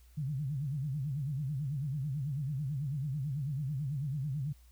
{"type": "tone with vibrato", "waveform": "sine", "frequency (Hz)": 141, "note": "C#3", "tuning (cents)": 30, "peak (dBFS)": -32, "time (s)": [0.17, 4.53], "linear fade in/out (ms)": 10, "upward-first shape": "sine", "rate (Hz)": 9.1, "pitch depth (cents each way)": 170, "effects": ["added 60 Hz sine -56 dBFS peak until 4.71 s", "white hiss -68 dBFS RMS until 4.71 s"]}